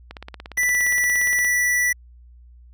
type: click train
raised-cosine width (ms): 0.3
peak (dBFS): -19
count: 24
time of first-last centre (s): 0.11-1.447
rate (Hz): 17.2
type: tone with pitch glide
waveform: square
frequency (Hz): 1975.5 to 1961.9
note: B6 to B6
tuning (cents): 0 to -12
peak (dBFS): -18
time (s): 0.57-1.93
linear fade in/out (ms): 10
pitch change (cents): -12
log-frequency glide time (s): 0.69-0.83
effects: added 60 Hz sine -44 dBFS peak until 2.73 s